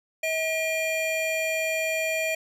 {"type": "tone pair together", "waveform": "square", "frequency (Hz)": [640.3, 2400], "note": ["D#5", "D7"], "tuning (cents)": [49, 37], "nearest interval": "octave + major seventh", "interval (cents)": 2288, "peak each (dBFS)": -28, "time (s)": [0.23, 2.35], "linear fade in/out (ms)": 5, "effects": ["low-pass 12000 Hz 12 dB/octave"]}